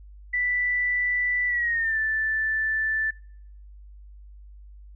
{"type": "tone with pitch glide", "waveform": "sine", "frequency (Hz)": [1975.5, 1760], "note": ["B6", "A6"], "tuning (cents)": [0, 0], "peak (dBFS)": -22, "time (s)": [0.33, 3.11], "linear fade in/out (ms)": 10, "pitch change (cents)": -200, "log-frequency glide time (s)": [1.47, 1.98], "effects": ["noise-tail reverb RT60 0.7 s tail -26 dB re dry", "added 50 Hz sine -43 dBFS peak until 4.95 s"]}